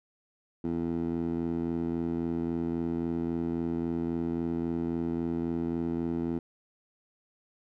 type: tone with band-pass filter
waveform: 15% pulse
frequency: 83.7 Hz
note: E2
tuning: 27 cents sharp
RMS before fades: -31 dBFS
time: 0.64-6.39 s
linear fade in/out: 5 ms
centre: 300 Hz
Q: 1.9
effects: none